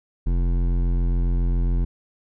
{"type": "tone with hard clipping", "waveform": "triangle", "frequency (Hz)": 43.65, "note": "F1", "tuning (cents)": 0, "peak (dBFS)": -20, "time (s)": [0.26, 1.85], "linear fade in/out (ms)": 10, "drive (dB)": 17, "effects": []}